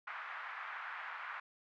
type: band-pass noise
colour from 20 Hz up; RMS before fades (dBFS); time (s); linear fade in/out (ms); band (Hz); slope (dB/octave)
white; -45; 0.07-1.4; 5; 970 to 1800; 24
effects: none